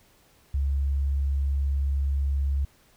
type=tone; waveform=sine; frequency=69.3 Hz; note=C#2; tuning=in tune; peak=-22 dBFS; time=0.54-2.65 s; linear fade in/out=5 ms; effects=pink hiss -60 dBFS RMS until 2.96 s